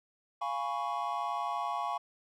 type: chord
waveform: triangle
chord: C# dominant seventh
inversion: first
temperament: equal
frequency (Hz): 698.5 / 830.6 / 987.8 / 1108.7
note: E#5 / G#5 / B5 / C#6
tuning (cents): 0 / 0 / 0 / 0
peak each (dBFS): -36 / -35 / -37 / -34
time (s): 0.41-1.98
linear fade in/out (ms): 10
effects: none